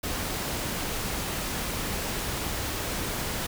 pink noise, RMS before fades -31 dBFS, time 0.03-3.47 s, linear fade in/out 10 ms, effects none

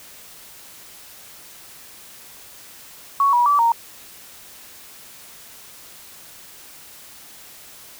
sine tone with pitch steps, 1114 / 965 / 1155 / 928 Hz, C#6 / B5 / D6 / A#5, +8 / -40 / -29 / -8 cents, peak -13 dBFS, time 3.2-3.72 s, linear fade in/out 2 ms, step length 130 ms, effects white hiss -43 dBFS RMS until 7.99 s

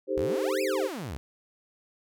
sine chord, A half-diminished seventh, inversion second, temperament equal, 311.1 / 392 / 440 / 523.3 Hz, Eb4 / G4 / A4 / C5, 0 / 0 / 0 / 0 cents, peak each -34 / -29 / -35 / -29 dBFS, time 0.07-0.9 s, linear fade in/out 50 ms
sawtooth exponential two-way sweep, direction up then down, 58.27 to 2706 to 58.27 Hz, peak -30 dBFS, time 0.17-1.17 s, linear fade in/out 0 ms, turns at 0.62 s
effects none

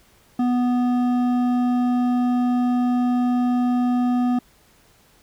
sine tone with hard clipping, 246.5 Hz, B3, 3 cents flat, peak -19 dBFS, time 0.39-4.39 s, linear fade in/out 5 ms, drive 9 dB, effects pink hiss -56 dBFS RMS until 5.22 s

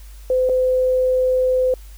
sine tone with dropouts, 511 Hz, C5, 41 cents flat, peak -14 dBFS, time 0.3-1.74 s, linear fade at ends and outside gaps 2 ms, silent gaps 0.491-0.495 s, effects added 50 Hz sine -36 dBFS peak until 1.97 s + white hiss -50 dBFS RMS until 1.97 s

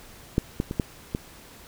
clicks, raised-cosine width 3 ms, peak -7 / -11 / -16 / -9 / -13 dBFS, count 5, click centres 0.381 / 0.601 / 0.711 / 0.798 / 1.149 s, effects pink hiss -48 dBFS RMS until 1.67 s

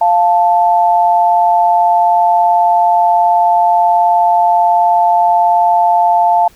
sine tone pair together, 698 / 879.4 Hz, F5 / A5, -1 / -1 cents, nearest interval major third, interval 400 cents, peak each -10 dBFS, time 0.01-6.48 s, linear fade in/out 5 ms, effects pink hiss -46 dBFS RMS until 6.55 s

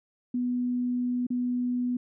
sine tone with dropouts, 246.7 Hz, B3, 2 cents flat, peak -25 dBFS, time 0.34-1.97 s, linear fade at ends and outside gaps 5 ms, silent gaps 1.268-1.303 s, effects none

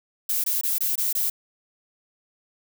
violet noise bursts, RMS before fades -24 dBFS, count 6, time 0.29-1.3 s, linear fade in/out 5 ms, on 150 ms, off 22 ms, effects none

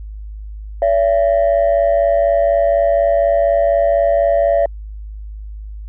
sine tone pair together, 570 / 674.1 Hz, C#5 / E5, +48 / +39 cents, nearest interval minor third, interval 291 cents, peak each -12 dBFS, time 0.82-4.66 s, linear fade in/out 2 ms, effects tanh soft clip ceiling -7 dBFS + added 52 Hz sine -27 dBFS peak until 5.88 s

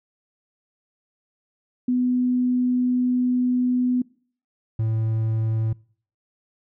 sine / triangle tone pair in turn, 249.4 / 111.1 Hz, B3 / A2, +17 / +17 cents, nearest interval octave + major second, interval 1400 cents, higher first, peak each -18 dBFS, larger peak neither, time 1.88-4.02 / 4.79-5.73 s, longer first, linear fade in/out 5 ms, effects noise-tail reverb RT60 0.5 s tail -24 dB re dry

